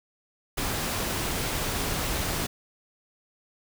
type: noise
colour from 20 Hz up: pink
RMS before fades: -29 dBFS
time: 0.57-2.47 s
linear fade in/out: 10 ms
effects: none